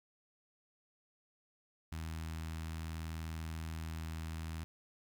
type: tone with notch filter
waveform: sawtooth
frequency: 80.6 Hz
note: E2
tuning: 38 cents flat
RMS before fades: -42 dBFS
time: 1.92-4.64 s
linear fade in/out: 0 ms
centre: 490 Hz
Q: 0.74
effects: 11-bit